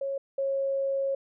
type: tone pair in turn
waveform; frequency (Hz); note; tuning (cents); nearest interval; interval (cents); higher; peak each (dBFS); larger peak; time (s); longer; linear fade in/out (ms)
sine; 549 / 545.9; C#5 / C#5; -17 / -27; unison; 10; first; -28 / -25; second; 0.01-0.18 / 0.38-1.15; second; 5
effects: none